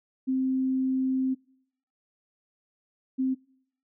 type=tone pair in turn; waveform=sine; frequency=261.6 / 261.6 Hz; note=C4 / C4; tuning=0 / 0 cents; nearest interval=unison; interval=0 cents; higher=neither; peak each=-23 dBFS; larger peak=neither; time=0.27-1.35 / 3.18-3.35 s; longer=first; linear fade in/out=20 ms; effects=noise-tail reverb RT60 0.7 s tail -25 dB re dry